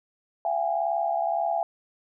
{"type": "tone cluster", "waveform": "sine", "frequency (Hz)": [678, 757, 819], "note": ["E5", "F#5", "G#5"], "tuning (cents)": [49, 39, -24], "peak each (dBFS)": [-26, -30, -28], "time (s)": [0.45, 1.63], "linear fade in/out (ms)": 2, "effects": []}